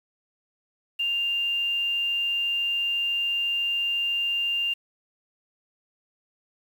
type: tone with quantisation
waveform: sine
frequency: 2794 Hz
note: F7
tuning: in tune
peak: -23 dBFS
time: 0.99-4.74 s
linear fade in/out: 10 ms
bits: 8
effects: none